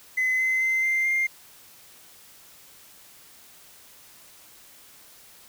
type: tone with pitch steps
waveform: triangle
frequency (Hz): 2032 / 2051 / 2070 / 2089 / 2109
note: B6 / C7 / C7 / C7 / C7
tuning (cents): +49 / -35 / -19 / -3 / +13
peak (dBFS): -18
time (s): 0.17-1.27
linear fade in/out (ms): 10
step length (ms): 220
effects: tanh soft clip ceiling -17 dBFS + white hiss -51 dBFS RMS until 5.48 s